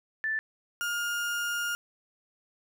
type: tone pair in turn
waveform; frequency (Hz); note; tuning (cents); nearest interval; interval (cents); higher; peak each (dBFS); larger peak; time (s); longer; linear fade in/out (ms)
sine / 35% pulse; 1760 / 1416.4; A6 / F6; 0 / +24; major third; 376; first; -27; neither; 0.24-0.39 / 0.81-1.75; second; 0
effects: none